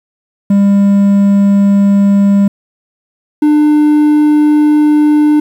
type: tone pair in turn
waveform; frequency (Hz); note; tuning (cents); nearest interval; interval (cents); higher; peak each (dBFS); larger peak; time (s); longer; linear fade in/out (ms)
triangle; 200 / 299.7; G3 / D4; +35 / +35; perfect fifth; 700; second; -3; neither; 0.5-2.48 / 3.42-5.4; neither; 5
effects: 7-bit